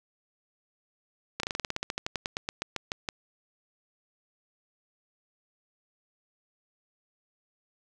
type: slowing click train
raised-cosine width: 0.2 ms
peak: -13 dBFS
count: 21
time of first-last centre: 1.4-3.088 s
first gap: 33 ms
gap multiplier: 1.09
effects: none